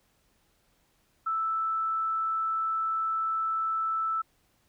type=tone; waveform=sine; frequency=1318.5 Hz; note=E6; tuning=in tune; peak=-26 dBFS; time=1.26-4.22 s; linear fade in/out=10 ms; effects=pink hiss -69 dBFS RMS until 4.68 s